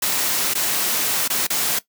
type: noise with dropouts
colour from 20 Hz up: white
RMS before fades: -21 dBFS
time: 0.02-1.79 s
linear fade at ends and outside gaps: 5 ms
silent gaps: 0.538-0.551 / 1.279-1.3 / 1.469-1.501 s
effects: noise-tail reverb RT60 0.1 s tail -17 dB re dry + high-pass 150 Hz 12 dB/octave